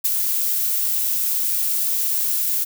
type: noise with ADSR envelope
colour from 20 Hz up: violet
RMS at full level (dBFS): -17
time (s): 0.04-2.65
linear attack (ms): 14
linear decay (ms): 23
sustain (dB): -4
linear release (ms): 20
effects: none